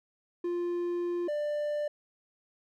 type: tone pair in turn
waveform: triangle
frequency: 349.2 / 592.4 Hz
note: F4 / D5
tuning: 0 / +15 cents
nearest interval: major sixth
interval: 915 cents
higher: second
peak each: -27 / -27 dBFS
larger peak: neither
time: 0.44-1.28 / 1.28-1.88 s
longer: first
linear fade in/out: 5 ms
effects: none